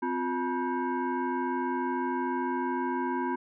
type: tone with frequency modulation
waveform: sine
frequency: 353.4 Hz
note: F4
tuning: 21 cents sharp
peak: -27 dBFS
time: 0.02-3.36 s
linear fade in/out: 10 ms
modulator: 613 Hz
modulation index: 1.5
effects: none